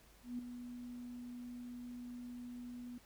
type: tone with ADSR envelope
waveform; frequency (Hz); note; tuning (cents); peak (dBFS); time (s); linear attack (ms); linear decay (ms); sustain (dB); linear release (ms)
sine; 244.1; B3; -20; -37; 0.23-2.98; 160; 3; -8; 3
effects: added 50 Hz sine -66 dBFS peak until 3.05 s + pink hiss -65 dBFS RMS until 3.05 s